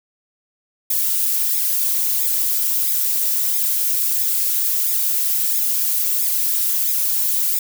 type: noise with flanger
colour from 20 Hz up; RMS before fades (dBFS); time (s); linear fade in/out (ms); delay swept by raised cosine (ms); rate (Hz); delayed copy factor
violet; -19; 0.9-7.59; 5; 0.67 to 4.77; 1.5; -0.95
effects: none